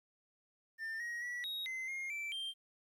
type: tone with pitch steps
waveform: triangle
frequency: 1796 / 1891 / 1943 / 3781 / 2060 / 2134 / 2332 / 3167 Hz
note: A6 / A#6 / B6 / A#7 / C7 / C7 / D7 / G7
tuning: +35 / +24 / -29 / +24 / -28 / +34 / -13 / +17 cents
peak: -37 dBFS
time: 0.78-2.54 s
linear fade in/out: 50 ms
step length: 220 ms
effects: 12-bit